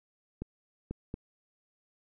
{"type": "clicks", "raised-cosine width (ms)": 3, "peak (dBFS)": -23, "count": 3, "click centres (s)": [0.42, 0.91, 1.141], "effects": []}